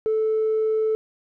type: tone with tanh clipping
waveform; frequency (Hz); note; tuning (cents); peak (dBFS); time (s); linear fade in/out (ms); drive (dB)
triangle; 437.6; A4; -9; -19; 0.06-0.95; 0; 5
effects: none